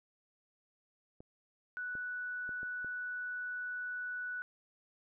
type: clicks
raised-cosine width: 2 ms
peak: -38 dBFS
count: 5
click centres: 1.205 / 1.953 / 2.492 / 2.631 / 2.846 s
type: tone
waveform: sine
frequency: 1480 Hz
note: F#6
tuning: in tune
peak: -37 dBFS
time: 1.77-4.42 s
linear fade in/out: 0 ms
effects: none